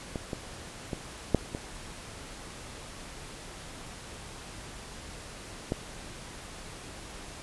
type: clicks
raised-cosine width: 2 ms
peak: -19 / -19 / -19 / -7 / -20 / -14 dBFS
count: 6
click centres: 0.158 / 0.332 / 0.932 / 1.347 / 1.549 / 5.721 s
effects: pink hiss -44 dBFS RMS until 7.42 s + resampled to 24000 Hz